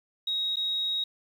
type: tone with dropouts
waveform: sine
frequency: 3785 Hz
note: A#7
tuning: 26 cents sharp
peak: -26 dBFS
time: 0.27-1.04 s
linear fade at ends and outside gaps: 5 ms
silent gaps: 0.559-0.568 s
effects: 9-bit